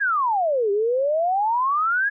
sine exponential two-way sweep, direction down then up, 1697 to 393.1 to 1697 Hz, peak -18 dBFS, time 0-2.1 s, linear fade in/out 20 ms, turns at 0.71 s, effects none

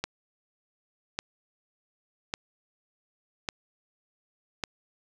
click train, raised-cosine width 0.2 ms, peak -12 dBFS, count 5, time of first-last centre 0.04-4.638 s, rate 0.87 Hz, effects none

